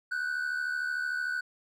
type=tone pair together; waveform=triangle; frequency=1477 / 1550.3 Hz; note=F#6 / G6; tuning=-3 / -20 cents; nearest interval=minor second; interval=83 cents; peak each=-28 / -33 dBFS; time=0.11-1.41 s; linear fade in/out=10 ms; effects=tanh soft clip ceiling -23 dBFS

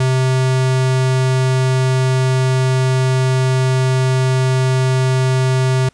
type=tone; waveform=square; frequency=130 Hz; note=C3; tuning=11 cents flat; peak=-13 dBFS; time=0-5.89 s; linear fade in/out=5 ms; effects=pink hiss -55 dBFS RMS until 5.93 s + resampled to 22050 Hz

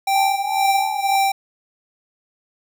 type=tone with tremolo; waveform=square; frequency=783 Hz; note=G5; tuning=2 cents flat; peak=-15 dBFS; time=0.07-1.32 s; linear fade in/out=5 ms; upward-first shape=sine; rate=2 Hz; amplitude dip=70%
type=tone with vibrato; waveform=sine; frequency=830.6 Hz; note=G#5; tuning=in tune; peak=-23 dBFS; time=0.15-1.16 s; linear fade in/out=5 ms; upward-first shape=sine; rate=3.1 Hz; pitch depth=74 cents each way
effects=none

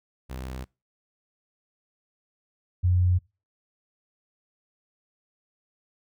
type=tone pair in turn; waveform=sawtooth / sine; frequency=64.3 / 89.89 Hz; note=C2 / F#2; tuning=-30 / -50 cents; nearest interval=tritone; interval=580 cents; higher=second; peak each=-30 / -18 dBFS; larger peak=second; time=0.29-0.65 / 2.83-3.19 s; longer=neither; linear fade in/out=20 ms; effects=noise-tail reverb RT60 0.3 s tail -25 dB re dry

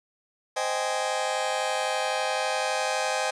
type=chord; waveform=sawtooth; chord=Ab major seventh; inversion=first; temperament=just; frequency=519.1 / 623 / 778.7 / 830.6 Hz; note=C5 / Eb5 / G5 / Ab5; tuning=-14 / +2 / -12 / 0 cents; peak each=-27 dBFS; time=0.56-3.31 s; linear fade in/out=10 ms; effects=resampled to 22050 Hz + 9-bit

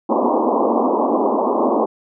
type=band-pass noise; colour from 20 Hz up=pink; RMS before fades=-17 dBFS; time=0.09-1.86 s; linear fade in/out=10 ms; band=220 to 1100 Hz; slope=96 dB/octave; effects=none

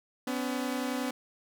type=tone pair together; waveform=sawtooth; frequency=251.9 / 282.7 Hz; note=B3 / C#4; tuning=+34 / +34 cents; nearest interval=major second; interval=200 cents; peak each=-28 / -31 dBFS; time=0.27-1.11 s; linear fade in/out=5 ms; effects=none

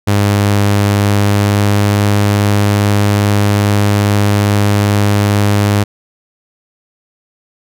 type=tone with pitch glide; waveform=sawtooth; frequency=101.7 to 102.41 Hz; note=G#2 to G#2; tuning=-36 to -24 cents; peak=-5 dBFS; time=0.07-5.84 s; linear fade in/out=10 ms; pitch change=+12 cents; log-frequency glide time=1.1-2.02 s; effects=none

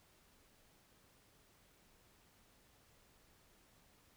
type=silence; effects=pink hiss -69 dBFS RMS until 4.16 s

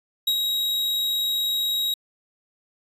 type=tone with ADSR envelope; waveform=45% pulse; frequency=3816 Hz; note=A#7; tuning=40 cents sharp; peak=-18 dBFS; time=0.27-1.94 s; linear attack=6 ms; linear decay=73 ms; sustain=-4 dB; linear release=3 ms; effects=resampled to 32000 Hz

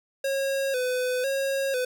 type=tone with vibrato; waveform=square; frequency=523.3 Hz; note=C5; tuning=in tune; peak=-25 dBFS; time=0.24-1.85 s; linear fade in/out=5 ms; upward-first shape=square; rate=1 Hz; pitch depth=69 cents each way; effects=none

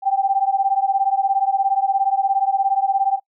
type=beating tone pair; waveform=sine; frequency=776 / 793 Hz; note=G5 / G5; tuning=-18 / +20 cents; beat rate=17 Hz; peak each=-18 / -19 dBFS; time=0.02-3.2 s; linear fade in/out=50 ms; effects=noise-tail reverb RT60 0.1 s tail -25 dB re dry

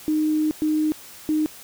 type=tone bursts at uneven times; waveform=sine; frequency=307.9 Hz; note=D#4; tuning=18 cents flat; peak=-18 dBFS; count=3; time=0.08-0.51 / 0.62-0.92 / 1.29-1.46 s; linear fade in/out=0 ms; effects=white hiss -43 dBFS RMS until 1.63 s

